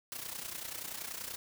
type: noise with amplitude modulation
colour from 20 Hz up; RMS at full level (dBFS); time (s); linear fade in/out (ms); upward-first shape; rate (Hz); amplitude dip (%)
white; -39; 0.12-1.36; 0; sine; 30.4; 70
effects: none